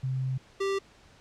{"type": "tone pair in turn", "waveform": ["sine", "square"], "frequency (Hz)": [130.81, 392], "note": ["C3", "G4"], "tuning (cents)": [0, 0], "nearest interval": "octave + perfect fifth", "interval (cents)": 1900, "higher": "second", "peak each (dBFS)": -27, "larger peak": "neither", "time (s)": [[0.03, 0.38], [0.6, 0.79]], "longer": "first", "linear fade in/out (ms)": 10, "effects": ["pink hiss -57 dBFS RMS until 1.2 s", "low-pass 6000 Hz 12 dB/octave"]}